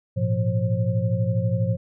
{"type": "tone cluster", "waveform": "sine", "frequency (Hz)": [106.4, 118.7, 174.1, 535], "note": ["G#2", "A#2", "F3", "C5"], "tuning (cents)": [42, 32, -5, 38], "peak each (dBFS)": [-23, -24, -27, -30], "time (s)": [0.16, 1.77], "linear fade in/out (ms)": 20, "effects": []}